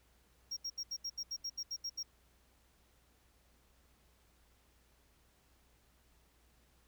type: tone bursts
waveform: triangle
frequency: 5588 Hz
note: F8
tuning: in tune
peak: -36 dBFS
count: 12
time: 0.51-2.031 s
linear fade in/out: 10 ms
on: 58 ms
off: 75 ms
effects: added 60 Hz sine -70 dBFS peak until 6.87 s + pink hiss -71 dBFS RMS until 6.87 s